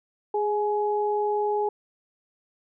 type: tone pair together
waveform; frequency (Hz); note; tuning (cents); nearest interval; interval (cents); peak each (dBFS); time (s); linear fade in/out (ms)
sine; 415.3 / 840.5; G#4 / G#5; 0 / +20; octave; 1220; -24 / -26; 0.34-1.69; 5
effects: none